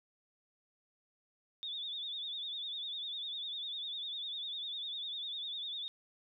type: tone with vibrato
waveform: sine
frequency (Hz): 3586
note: A7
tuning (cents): +32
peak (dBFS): -38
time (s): 1.63-5.88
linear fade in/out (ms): 0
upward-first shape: sine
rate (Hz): 10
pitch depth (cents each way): 84
effects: none